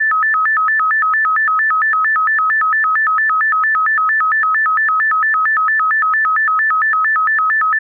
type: tone with vibrato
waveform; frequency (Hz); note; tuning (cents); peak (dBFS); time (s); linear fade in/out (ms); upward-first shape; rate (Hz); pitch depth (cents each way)
sine; 1497; F#6; +20; -11; 0-7.79; 10; square; 4.4; 280
effects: none